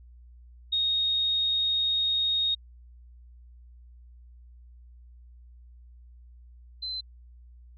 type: tone pair in turn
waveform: sine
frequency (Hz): 3729 / 4067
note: A#7 / C8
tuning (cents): 0 / -50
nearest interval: major second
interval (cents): 150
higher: second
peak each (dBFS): -23 / -31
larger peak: first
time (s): 0.72-2.55 / 6.82-7.01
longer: first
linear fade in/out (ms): 10
effects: added 60 Hz sine -48 dBFS peak until 7.77 s